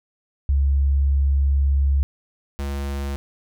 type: tone pair in turn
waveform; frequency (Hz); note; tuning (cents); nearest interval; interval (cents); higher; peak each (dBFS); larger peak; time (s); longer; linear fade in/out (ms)
sine / square; 69.3 / 69.82; C#2 / C#2; 0 / +13; unison; 13; second; -15 / -25; first; 0.49-2.03 / 2.59-3.16; first; 0
effects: none